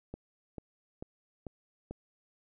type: click train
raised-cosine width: 2 ms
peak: -27 dBFS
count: 5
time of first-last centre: 0.14-1.91 s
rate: 2.26 Hz
effects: none